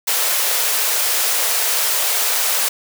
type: high-pass noise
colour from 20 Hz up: white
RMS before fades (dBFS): -18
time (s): 0.07-2.69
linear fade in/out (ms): 10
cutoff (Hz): 420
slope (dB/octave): 48
effects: none

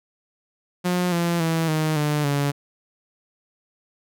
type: tone with pitch steps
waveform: sawtooth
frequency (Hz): 179 / 171.02 / 163.39 / 156.1 / 149.14 / 142.48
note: F3 / F3 / E3 / D#3 / D3 / C#3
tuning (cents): +43 / -36 / -15 / +6 / +27 / +48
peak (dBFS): -16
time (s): 0.84-2.52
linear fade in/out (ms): 20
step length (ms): 280
effects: none

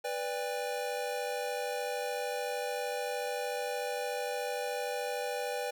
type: chord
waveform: square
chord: G major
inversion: first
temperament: equal with one note detuned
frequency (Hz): 493.9 / 587.3 / 804.2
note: B4 / D5 / G5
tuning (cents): 0 / 0 / +44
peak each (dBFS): -37 / -39 / -39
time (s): 0.04-5.71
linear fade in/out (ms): 10
effects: none

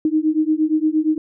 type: beating tone pair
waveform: sine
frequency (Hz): 307 / 315.6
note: D#4 / D#4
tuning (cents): -23 / +25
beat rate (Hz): 8.6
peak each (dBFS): -18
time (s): 0.05-1.18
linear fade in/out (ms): 2
effects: none

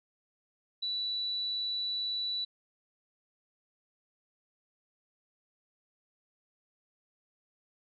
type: tone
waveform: sine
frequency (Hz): 3951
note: B7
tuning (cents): 0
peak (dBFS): -31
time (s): 0.82-2.45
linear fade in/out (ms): 10
effects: none

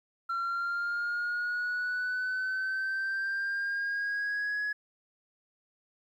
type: linear sweep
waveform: sine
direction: up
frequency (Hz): 1361 to 1687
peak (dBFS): -27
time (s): 0.29-4.73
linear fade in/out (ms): 10
effects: tanh soft clip ceiling -28 dBFS + 11-bit

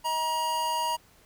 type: tone pair together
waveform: square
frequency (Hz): 633 / 950.5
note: D#5 / A#5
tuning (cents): +30 / +33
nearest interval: perfect fifth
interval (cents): 703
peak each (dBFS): -38 / -27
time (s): 0.04-0.97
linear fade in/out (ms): 20
effects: pink hiss -59 dBFS RMS until 1.25 s

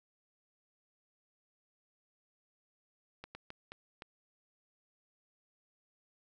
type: slowing click train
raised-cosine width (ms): 0.3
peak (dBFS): -29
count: 5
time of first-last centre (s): 3.24-4.021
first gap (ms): 110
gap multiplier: 1.4
effects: none

